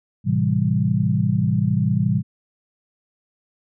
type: chord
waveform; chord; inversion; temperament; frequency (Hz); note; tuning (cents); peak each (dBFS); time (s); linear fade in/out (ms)
sine; A minor seventh; none; equal; 110 / 130.81 / 164.81 / 196; A2 / C3 / E3 / G3; 0 / 0 / 0 / 0; -22; 0.24-2.23; 50
effects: none